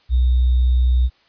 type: tone with sample-and-hold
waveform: sine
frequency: 62.2 Hz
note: B1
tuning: 13 cents sharp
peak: -12 dBFS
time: 0.09-1.1 s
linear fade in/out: 50 ms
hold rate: 3675 Hz
effects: white hiss -57 dBFS RMS until 1.28 s + resampled to 11025 Hz